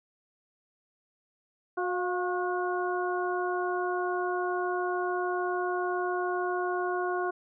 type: harmonic tone with a mistuned harmonic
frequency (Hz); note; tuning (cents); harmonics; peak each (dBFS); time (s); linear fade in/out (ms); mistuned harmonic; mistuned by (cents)
362.7; F#4; -34; 1 / 2 / 3 / 4; -30 / -33 / -35 / -36; 1.77-7.31; 10; 2; -38
effects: none